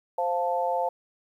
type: chord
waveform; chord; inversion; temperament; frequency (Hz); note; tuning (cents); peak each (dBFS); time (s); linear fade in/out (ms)
sine; F major; second; equal; 523.3 / 698.5 / 880; C5 / F5 / A5; 0 / 0 / 0; -28; 0.18-0.89; 5
effects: 10-bit